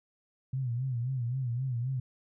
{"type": "tone with vibrato", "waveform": "sine", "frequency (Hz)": 125.2, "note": "B2", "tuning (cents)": 24, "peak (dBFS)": -29, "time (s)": [0.53, 2], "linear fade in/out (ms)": 5, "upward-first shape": "sine", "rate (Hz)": 3.8, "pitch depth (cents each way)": 120, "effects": []}